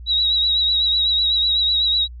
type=tone with vibrato; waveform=sine; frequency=3854 Hz; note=B7; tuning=43 cents flat; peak=-15 dBFS; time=0.06-2.08 s; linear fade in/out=50 ms; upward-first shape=triangle; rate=8 Hz; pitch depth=49 cents each way; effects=added 60 Hz sine -33 dBFS peak until 2.2 s